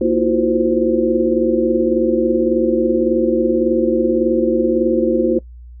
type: tone cluster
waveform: sine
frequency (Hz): 233.8 / 323.6 / 347.1 / 365.4 / 518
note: A#3 / E4 / F4 / F#4 / C5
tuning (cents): +5 / -32 / -11 / -22 / -17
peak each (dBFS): -19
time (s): 0.01-5.39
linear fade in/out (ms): 5
effects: noise-tail reverb RT60 0.1 s tail -21 dB re dry + added 60 Hz sine -34 dBFS peak until 5.8 s